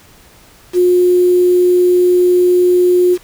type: tone with quantisation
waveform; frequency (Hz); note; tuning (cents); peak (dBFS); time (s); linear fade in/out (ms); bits
sine; 359; F4; +48; -7; 0.73-3.18; 50; 5
effects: pink hiss -44 dBFS RMS until 3.23 s